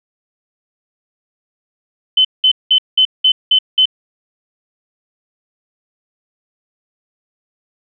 sine tone bursts, 3046 Hz, F#7, 50 cents sharp, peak -7 dBFS, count 7, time 2.17-3.856 s, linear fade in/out 5 ms, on 78 ms, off 190 ms, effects none

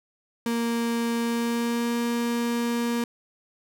35% pulse tone with pitch glide, 233.1 to 236.2 Hz, A#3 to A#3, 0 to +23 cents, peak -22 dBFS, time 0.46-3.04 s, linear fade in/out 2 ms, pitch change +23 cents, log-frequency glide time 1.19-1.97 s, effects none

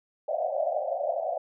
white band-pass noise, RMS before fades -29 dBFS, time 0.28-1.38 s, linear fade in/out 5 ms, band 550 to 730 Hz, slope 96 dB/octave, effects none

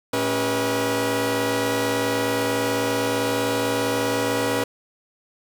sawtooth tone cluster, 110.9 / 277.3 / 397.3 / 485.2 / 639 Hz, A2 / C#4 / G4 / B4 / D#5, +14 / +1 / +23 / -31 / +46 cents, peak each -28 / -22 / -27 / -20 / -27 dBFS, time 0.13-4.64 s, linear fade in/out 5 ms, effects none

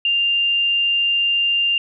sine tone, 2794 Hz, F7, in tune, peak -15 dBFS, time 0.05-1.78 s, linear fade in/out 2 ms, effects none

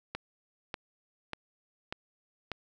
click train, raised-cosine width 0.3 ms, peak -19 dBFS, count 5, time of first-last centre 0.15-2.517 s, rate 1.69 Hz, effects none

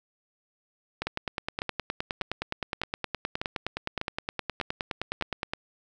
two click trains, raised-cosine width 0.3 ms, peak -14 / -13 dBFS, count 8 / 44, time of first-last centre 1.02-5.212 / 1.07-5.535 s, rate 1.67 / 9.63 Hz, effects none

